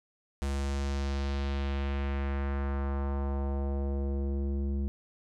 square tone with low-pass filter sweep, 69.3 Hz, C#2, in tune, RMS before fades -31 dBFS, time 0.42-4.88 s, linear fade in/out 0 ms, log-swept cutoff 9200 to 260 Hz, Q 1.4, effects none

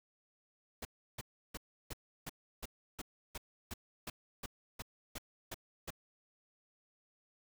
pink noise bursts, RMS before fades -43 dBFS, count 15, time 0.82-5.905 s, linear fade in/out 5 ms, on 31 ms, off 330 ms, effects none

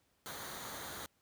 pink noise with comb filter, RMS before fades -45 dBFS, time 0.26-1.06 s, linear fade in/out 0 ms, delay 0.38 ms, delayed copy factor -0.6, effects pink hiss -75 dBFS RMS until 1.21 s + high-pass 60 Hz 12 dB/octave

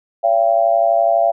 sine tone with amplitude modulation, 678 Hz, E5, 49 cents sharp, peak -7 dBFS, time 0.23-1.32 s, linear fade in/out 20 ms, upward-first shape sine, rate 112 Hz, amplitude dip 95%, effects none

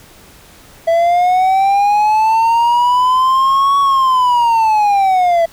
triangle linear two-way sweep, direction up then down, 659.3 to 1123 to 659.3 Hz, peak -7 dBFS, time 0.87-5.46 s, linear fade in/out 10 ms, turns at 3.79 s, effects pink hiss -42 dBFS RMS until 5.52 s

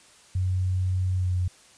sine tone with pitch glide, 92.5 to 90.6 Hz, F#2 to F#2, 0 to -36 cents, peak -22 dBFS, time 0.35-1.48 s, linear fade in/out 5 ms, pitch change -36 cents, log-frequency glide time 1.16-1.31 s, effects white hiss -54 dBFS RMS until 1.77 s + resampled to 22050 Hz

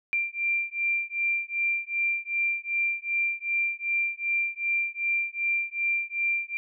sine beating tone pair, 2369 / 2371.6 Hz, D7 / D7, +14 / +16 cents, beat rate 2.6 Hz, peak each -28 dBFS, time 0.13-6.57 s, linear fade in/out 0 ms, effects none

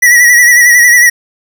square tone with vibrato, 1934 Hz, B6, 37 cents flat, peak -3 dBFS, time 0.02-1.1 s, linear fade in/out 10 ms, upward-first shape sine, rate 11 Hz, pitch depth 49 cents each way, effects none

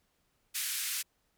white band-pass noise, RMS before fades -35 dBFS, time 0.54-1.03 s, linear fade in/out 20 ms, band 1600 to 14000 Hz, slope 24 dB/octave, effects pink hiss -75 dBFS RMS until 1.37 s

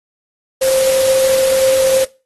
sine tone in noise, 528 Hz, C5, 16 cents sharp, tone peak -11 dBFS, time 0.61-2.05 s, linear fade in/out 10 ms, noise white, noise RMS -21 dBFS, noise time 0.61-2.05 s, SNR +7 dB, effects noise-tail reverb RT60 0.3 s tail -21 dB re dry + AAC 32 kbps

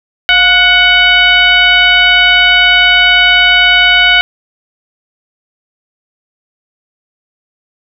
sine tone with frequency modulation, 2229 Hz, C#7, 9 cents sharp, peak -4 dBFS, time 0.29-4.21 s, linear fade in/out 0 ms, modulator 760 Hz, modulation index 1.5, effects none

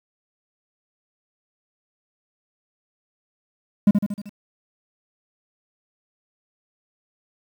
triangle tone with echo, 204.6 Hz, G#3, 26 cents flat, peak -7 dBFS, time 3.87-3.91 s, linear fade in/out 5 ms, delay 77 ms, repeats 5, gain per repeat -5 dB, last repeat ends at 4.295 s, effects tanh soft clip ceiling -3 dBFS + 8-bit

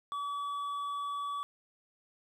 triangle tone with hard clipping, 1143 Hz, D6, 47 cents flat, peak -35 dBFS, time 0.12-1.43 s, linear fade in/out 0 ms, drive 8 dB, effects none

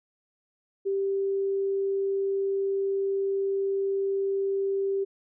sine tone, 392 Hz, G4, in tune, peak -24 dBFS, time 0.85-5.05 s, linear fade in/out 20 ms, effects none

